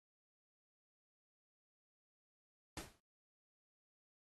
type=noise with exponential decay; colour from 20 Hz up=pink; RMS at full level=-43 dBFS; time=2.77-3 s; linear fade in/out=2 ms; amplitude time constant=49 ms; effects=AAC 32 kbps